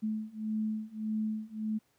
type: beating tone pair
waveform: sine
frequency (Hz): 215.7 / 217.4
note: A3 / A3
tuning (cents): -34 / -21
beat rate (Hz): 1.7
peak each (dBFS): -35 / -34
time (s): 0.02-1.79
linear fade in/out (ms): 20
effects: pink hiss -72 dBFS RMS until 1.98 s + high-pass 80 Hz 12 dB/octave